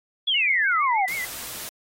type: exponential sweep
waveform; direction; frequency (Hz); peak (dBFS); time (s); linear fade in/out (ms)
sine; down; 3461 to 728; -19; 0.27-1.06; 10
type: tone with vibrato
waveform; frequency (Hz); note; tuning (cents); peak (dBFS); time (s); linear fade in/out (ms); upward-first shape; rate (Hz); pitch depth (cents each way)
sine; 2099; C7; +5; -26; 0.34-1.25; 5; triangle; 6.5; 120
type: noise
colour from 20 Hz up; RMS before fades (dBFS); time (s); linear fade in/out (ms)
white; -35; 1.08-1.69; 0
effects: AAC 48 kbps